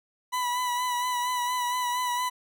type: tone with vibrato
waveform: 40% pulse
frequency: 987.8 Hz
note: B5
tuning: in tune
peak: -25 dBFS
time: 0.32-2.3 s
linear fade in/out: 20 ms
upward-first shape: sine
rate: 4.3 Hz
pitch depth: 30 cents each way
effects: none